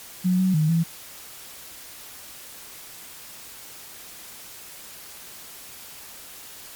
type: tone with pitch steps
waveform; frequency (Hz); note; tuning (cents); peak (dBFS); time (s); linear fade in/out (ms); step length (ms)
sine; 182.7 / 187 / 155 / 166; F#3 / F#3 / D#3 / E3; -22 / +19 / -6 / +12; -17; 0.24-0.84; 20; 150
effects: white hiss -42 dBFS RMS until 6.75 s + MP3 96 kbps